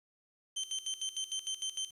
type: tone with tremolo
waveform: 25% pulse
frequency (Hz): 3108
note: G7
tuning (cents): -16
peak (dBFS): -30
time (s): 0.56-1.91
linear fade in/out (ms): 10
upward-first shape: square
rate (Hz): 6.6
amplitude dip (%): 80
effects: resampled to 32000 Hz + 10-bit